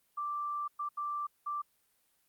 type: tone bursts at uneven times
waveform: sine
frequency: 1174.7 Hz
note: D6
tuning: in tune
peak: -33 dBFS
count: 4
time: 0.17-0.68 / 0.79-0.89 / 0.97-1.27 / 1.46-1.62 s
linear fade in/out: 10 ms
effects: white hiss -73 dBFS RMS until 2.28 s + Opus 32 kbps